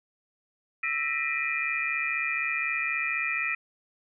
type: tone cluster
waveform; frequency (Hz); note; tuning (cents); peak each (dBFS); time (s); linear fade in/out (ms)
sine; 1322 / 1849 / 1964 / 2399 / 2543; E6 / A#6 / B6 / D7 / D#7; +5 / -15 / -10 / +36 / +37; -36 / -35 / -33 / -29 / -35; 0.83-3.55; 5
effects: none